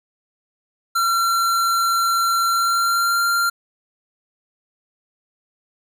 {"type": "tone with pitch glide", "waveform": "square", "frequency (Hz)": [1364, 1385.4], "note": ["F6", "F6"], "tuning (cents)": [-41, -14], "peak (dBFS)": -17, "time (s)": [0.95, 3.5], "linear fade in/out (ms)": 10, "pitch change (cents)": 27, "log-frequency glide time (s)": [2.49, 3.24], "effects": []}